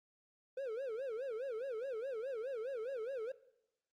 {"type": "tone with vibrato", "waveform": "triangle", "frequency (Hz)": 490, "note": "B4", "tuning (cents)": -14, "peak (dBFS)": -36, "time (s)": [0.57, 3.32], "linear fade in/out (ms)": 5, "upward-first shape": "sine", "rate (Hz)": 4.8, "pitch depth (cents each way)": 220, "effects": ["noise-tail reverb RT60 0.8 s tail -18 dB re dry", "Opus 48 kbps"]}